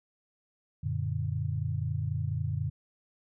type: chord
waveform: sine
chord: Gb augmented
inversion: none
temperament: equal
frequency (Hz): 92.5 / 116.54 / 146.83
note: Gb2 / Bb2 / D3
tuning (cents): 0 / 0 / 0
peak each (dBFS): -33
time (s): 0.83-2.7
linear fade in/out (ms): 10
effects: none